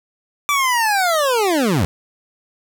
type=linear sweep; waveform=25% pulse; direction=down; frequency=1174.7 to 73 Hz; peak=-11 dBFS; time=0.49-1.85 s; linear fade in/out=0 ms; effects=none